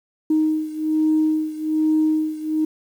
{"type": "beating tone pair", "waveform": "sine", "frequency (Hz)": [311.1, 312.3], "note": ["D#4", "D#4"], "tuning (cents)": [0, 7], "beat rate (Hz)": 1.2, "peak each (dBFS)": [-18, -21], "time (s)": [0.3, 2.65], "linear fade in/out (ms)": 5, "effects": ["tanh soft clip ceiling -10 dBFS", "8-bit"]}